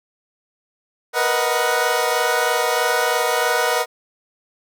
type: chord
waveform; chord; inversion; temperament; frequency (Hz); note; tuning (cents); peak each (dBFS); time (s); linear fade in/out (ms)
20% pulse; B major seventh; third; equal with one note detuned; 470.8 / 493.9 / 622.3 / 740; A#4 / B4 / D#5 / F#5; +17 / 0 / 0 / 0; -18; 1.13-3.86; 50
effects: none